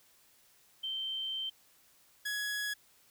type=tone pair in turn; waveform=sine / sawtooth; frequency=3118 / 1676.7 Hz; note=G7 / G#6; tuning=-10 / +16 cents; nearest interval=major seventh; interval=1074 cents; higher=first; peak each=-34 / -30 dBFS; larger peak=second; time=0.83-1.5 / 2.25-2.74 s; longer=first; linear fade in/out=10 ms; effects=white hiss -65 dBFS RMS until 3.1 s